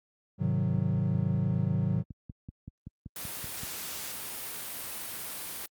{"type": "chord", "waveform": "triangle", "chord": "Ab dominant seventh", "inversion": "none", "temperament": "equal", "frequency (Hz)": [103.83, 130.81, 155.56, 185], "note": ["Ab2", "C3", "Eb3", "Gb3"], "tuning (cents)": [0, 0, 0, 0], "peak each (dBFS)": -29, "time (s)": [0.38, 2.04], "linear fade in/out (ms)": 50}
{"type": "click train", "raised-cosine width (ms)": 5, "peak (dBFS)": -28, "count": 17, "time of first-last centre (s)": [0.58, 3.633], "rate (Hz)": 5.24}
{"type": "noise", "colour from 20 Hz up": "white", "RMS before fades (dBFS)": -38, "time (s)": [3.16, 5.66], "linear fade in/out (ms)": 2}
{"effects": ["high-pass 60 Hz 12 dB/octave", "Opus 48 kbps"]}